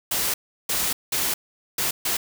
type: noise bursts at uneven times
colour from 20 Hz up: white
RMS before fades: -24 dBFS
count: 5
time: 0.11-0.34 / 0.69-0.93 / 1.12-1.34 / 1.78-1.91 / 2.05-2.17 s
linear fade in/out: 5 ms
effects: none